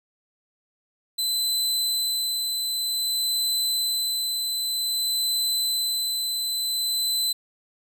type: tone with tremolo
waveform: sawtooth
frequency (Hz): 4031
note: B7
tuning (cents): +35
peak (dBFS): -19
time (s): 1.18-7.33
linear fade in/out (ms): 10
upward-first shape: sine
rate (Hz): 0.53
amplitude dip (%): 30
effects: none